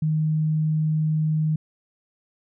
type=tone; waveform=sine; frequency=155.56 Hz; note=D#3; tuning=in tune; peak=-19 dBFS; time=0.02-1.56 s; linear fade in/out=5 ms; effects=none